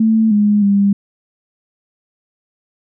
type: tone with pitch steps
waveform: sine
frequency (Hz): 221.5 / 207.6 / 200.2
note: A3 / G#3 / G3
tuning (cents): +12 / 0 / +37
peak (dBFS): -9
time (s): 0-0.93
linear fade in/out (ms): 5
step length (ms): 310
effects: none